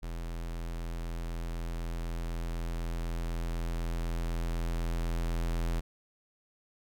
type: tone with level ramp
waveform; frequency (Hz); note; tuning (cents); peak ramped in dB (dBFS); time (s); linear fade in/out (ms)
square; 42; E1; +33; -36 to -29; 0.02-5.81; 20
effects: none